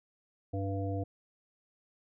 harmonic tone, 98 Hz, G2, in tune, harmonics 1 / 3 / 5 / 7, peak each -33 / -38 / -40 / -41 dBFS, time 0.53-1.04 s, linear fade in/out 10 ms, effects none

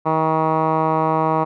10% pulse tone with low-pass filter, 158.7 Hz, D#3, 35 cents sharp, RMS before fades -18 dBFS, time 0.05-1.45 s, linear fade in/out 20 ms, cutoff 1100 Hz, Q 3.1, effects none

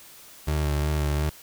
30% pulse tone with vibrato, 74.5 Hz, D2, 25 cents sharp, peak -20 dBFS, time 0.47-1.3 s, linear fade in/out 10 ms, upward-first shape sine, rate 2.8 Hz, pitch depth 38 cents each way, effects white hiss -48 dBFS RMS until 1.42 s

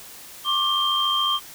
sine tone cluster, 1082 / 1176 / 3172 Hz, C#6 / D6 / G7, -42 / +2 / +20 cents, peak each -27 / -25 / -21 dBFS, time 0.44-1.4 s, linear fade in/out 50 ms, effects white hiss -42 dBFS RMS until 1.54 s

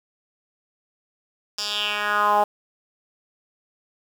10% pulse tone with band-pass filter sweep, 207.7 Hz, G#3, in tune, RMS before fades -22 dBFS, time 1.58-2.44 s, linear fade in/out 5 ms, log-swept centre 5300 to 750 Hz, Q 3.5, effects 7-bit

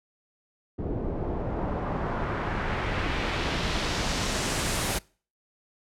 pink noise with low-pass filter sweep, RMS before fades -29 dBFS, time 0.78-4.99 s, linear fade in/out 10 ms, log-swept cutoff 410 to 12000 Hz, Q 1.1, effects noise-tail reverb RT60 0.4 s tail -24 dB re dry

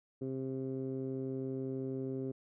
15% pulse tone with low-pass filter, 132.3 Hz, C3, 20 cents sharp, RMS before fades -38 dBFS, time 0.21-2.32 s, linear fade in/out 10 ms, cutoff 370 Hz, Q 2.2, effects none

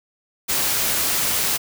white noise, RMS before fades -21 dBFS, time 0.48-1.58 s, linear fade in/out 20 ms, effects none

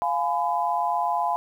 sine chord, F diminished, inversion none, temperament just, 698.5 / 838.1 / 1005.8 Hz, F5 / Ab5 / Cb6, 0 / +16 / +31 cents, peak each -26 dBFS, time 0.02-1.36 s, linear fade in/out 0 ms, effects 9-bit

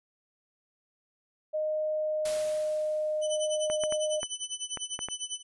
sine tone with pitch glide, 617 to 613.1 Hz, D#5 to D#5, -15 to -26 cents, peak -27 dBFS, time 1.53-4.21 s, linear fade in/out 20 ms, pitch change -11 cents, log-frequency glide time 1.83-3.21 s
white noise with exponential decay, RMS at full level -36 dBFS, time 2.25-3.54 s, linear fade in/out 5 ms, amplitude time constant 280 ms
15% pulse tone with tremolo, 3004 Hz, F#7, 26 cents sharp, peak -23 dBFS, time 3.21-5.43 s, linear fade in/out 50 ms, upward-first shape sine, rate 10 Hz, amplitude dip 90%
clicks, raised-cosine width 0.5 ms, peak -21 dBFS, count 7, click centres 3.7 / 3.837 / 3.924 / 4.231 / 4.773 / 4.991 / 5.086 s
effects resampled to 24000 Hz

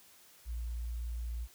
sine tone, 58.27 Hz, A#1, in tune, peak -35 dBFS, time 0.45-1.48 s, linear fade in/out 50 ms, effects white hiss -60 dBFS RMS until 1.54 s

